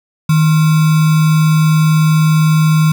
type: tone with sample-and-hold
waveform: sine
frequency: 157.1 Hz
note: D#3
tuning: 17 cents sharp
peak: -7 dBFS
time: 0.29-2.92 s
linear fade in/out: 5 ms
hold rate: 1225 Hz
effects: none